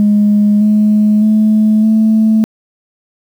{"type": "tone with pitch steps", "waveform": "sine", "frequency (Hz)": [207.7, 211.5, 215.3, 219.2], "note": ["G#3", "G#3", "A3", "A3"], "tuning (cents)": [0, 32, -37, -6], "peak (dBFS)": -5, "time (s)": [0, 2.44], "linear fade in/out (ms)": 0, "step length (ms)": 610, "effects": ["tanh soft clip ceiling -3 dBFS", "7-bit"]}